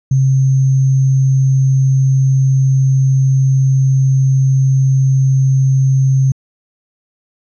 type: tone with sample-and-hold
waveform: sine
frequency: 133.2 Hz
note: C3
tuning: 31 cents sharp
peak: -8 dBFS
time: 0.11-6.32 s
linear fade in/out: 5 ms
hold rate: 6300 Hz
effects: resampled to 24000 Hz